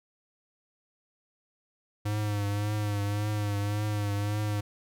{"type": "tone with vibrato", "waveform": "square", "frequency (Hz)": 103.6, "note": "G#2", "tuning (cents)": -4, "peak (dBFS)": -28, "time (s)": [2.05, 4.61], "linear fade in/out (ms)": 10, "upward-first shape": "triangle", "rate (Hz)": 1.8, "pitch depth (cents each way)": 47, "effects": []}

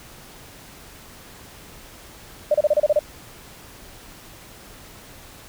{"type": "tone bursts", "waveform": "sine", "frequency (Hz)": 599, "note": "D5", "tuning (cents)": 34, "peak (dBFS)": -13, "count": 8, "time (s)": [2.51, 2.992], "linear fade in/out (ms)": 5, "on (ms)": 34, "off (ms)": 30, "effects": ["pink hiss -44 dBFS RMS until 5.48 s"]}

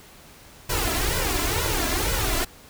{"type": "noise with flanger", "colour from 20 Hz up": "pink", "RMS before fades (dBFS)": -24, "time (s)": [0.69, 2.45], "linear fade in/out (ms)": 10, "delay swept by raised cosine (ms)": [2, 3], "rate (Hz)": 2.1, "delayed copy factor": 0.85, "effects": ["pink hiss -48 dBFS RMS until 2.69 s"]}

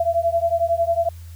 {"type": "beating tone pair", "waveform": "sine", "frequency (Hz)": [669, 680], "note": ["E5", "F5"], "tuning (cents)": [25, -46], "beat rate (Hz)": 11, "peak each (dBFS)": -20, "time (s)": [0, 1.09], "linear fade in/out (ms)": 5, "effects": ["added 84 Hz sine -35 dBFS peak until 1.35 s", "white hiss -52 dBFS RMS until 1.35 s"]}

